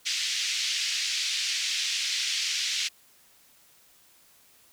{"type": "band-pass noise", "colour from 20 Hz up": "white", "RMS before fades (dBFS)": -29, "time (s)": [0.05, 2.89], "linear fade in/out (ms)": 20, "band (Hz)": [2200, 5800], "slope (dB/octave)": 24, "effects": ["white hiss -59 dBFS RMS until 4.72 s"]}